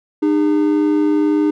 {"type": "tone pair together", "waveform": "triangle", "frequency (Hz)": [303.6, 405.3], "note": ["D#4", "G#4"], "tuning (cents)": [-42, -42], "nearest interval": "perfect fourth", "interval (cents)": 500, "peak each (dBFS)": [-11, -18], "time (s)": [0.22, 1.51], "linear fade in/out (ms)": 10, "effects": []}